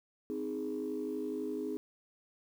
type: chord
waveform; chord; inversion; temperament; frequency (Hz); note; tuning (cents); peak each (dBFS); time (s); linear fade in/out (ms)
sine; Ab major; first; just; 259.6 / 311.5 / 415.3; C4 / Eb4 / Ab4; -13 / +2 / 0; -39 / -38 / -37; 0.3-1.77; 0
effects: tanh soft clip ceiling -27 dBFS + 10-bit